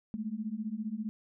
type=beating tone pair; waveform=sine; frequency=207.7 / 222.7 Hz; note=G#3 / A3; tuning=0 / +21 cents; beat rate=15 Hz; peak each=-37 / -36 dBFS; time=0.14-1.09 s; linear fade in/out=0 ms; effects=none

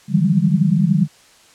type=tone cluster; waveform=sine; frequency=148.6 / 162 / 174.8 / 191.7 / 202.4 Hz; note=D3 / E3 / F3 / G3 / G#3; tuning=+21 / -30 / +2 / -38 / -44 cents; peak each=-19 dBFS; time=0.08-1.08 s; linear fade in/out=50 ms; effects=white hiss -49 dBFS RMS until 1.54 s + low-pass 8000 Hz 12 dB/octave

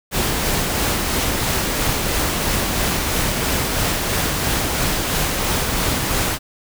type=noise with tremolo; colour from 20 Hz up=pink; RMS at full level=-19 dBFS; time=0.11-6.39 s; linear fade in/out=50 ms; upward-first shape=sine; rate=3 Hz; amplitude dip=25%; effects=none

